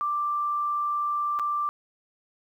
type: tone with dropouts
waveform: sine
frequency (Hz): 1178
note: D6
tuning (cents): +5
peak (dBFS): -24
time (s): 0.01-1.69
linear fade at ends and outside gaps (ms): 0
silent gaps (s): 1.39-1.396
effects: 10-bit